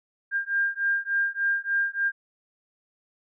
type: beating tone pair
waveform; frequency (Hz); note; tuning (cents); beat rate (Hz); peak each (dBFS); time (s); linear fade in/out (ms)
sine; 1600 / 1603.4; G6 / G6; +35 / +39; 3.4; -26; 0.31-2.12; 50
effects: none